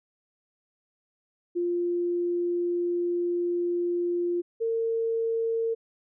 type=tone pair in turn; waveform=sine; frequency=349.2 / 455.1 Hz; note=F4 / A#4; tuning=0 / -42 cents; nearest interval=perfect fourth; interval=458 cents; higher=second; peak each=-24 dBFS; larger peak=neither; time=1.55-4.42 / 4.6-5.75 s; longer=first; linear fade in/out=20 ms; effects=none